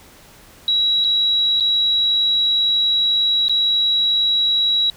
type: tone with dropouts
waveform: sine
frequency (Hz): 3883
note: B7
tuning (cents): -30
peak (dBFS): -14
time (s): 0.68-4.9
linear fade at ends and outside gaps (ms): 1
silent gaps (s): 1.042-1.046 / 1.6-1.606 / 3.483-3.495
effects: pink hiss -46 dBFS RMS until 4.96 s